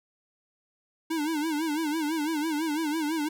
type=tone with vibrato; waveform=square; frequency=310 Hz; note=D#4; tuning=6 cents flat; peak=-27 dBFS; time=1.1-3.29 s; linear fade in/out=10 ms; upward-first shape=sine; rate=6 Hz; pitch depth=110 cents each way; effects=none